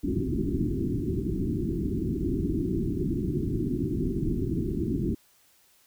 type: low-pass noise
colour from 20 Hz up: white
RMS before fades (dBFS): -28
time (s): 0.03-5.15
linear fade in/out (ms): 10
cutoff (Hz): 380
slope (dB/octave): 96
effects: white hiss -62 dBFS RMS until 5.86 s